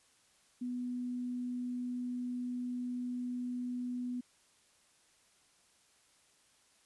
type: tone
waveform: sine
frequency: 247 Hz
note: B3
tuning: in tune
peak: -35 dBFS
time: 0.61-4.21 s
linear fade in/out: 10 ms
effects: white hiss -68 dBFS RMS until 6.85 s + resampled to 24000 Hz